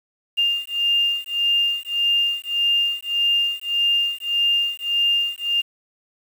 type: beating tone pair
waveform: sine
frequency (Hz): 2804 / 2805.7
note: F7 / F7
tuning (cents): +6 / +7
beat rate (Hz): 1.7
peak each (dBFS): -21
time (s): 0.37-5.62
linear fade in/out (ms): 20
effects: 7-bit